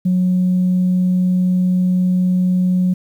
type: tone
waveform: sine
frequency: 182.4 Hz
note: F#3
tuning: 24 cents flat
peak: -11 dBFS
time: 0.05-2.94 s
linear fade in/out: 10 ms
effects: tanh soft clip ceiling -9 dBFS + 8-bit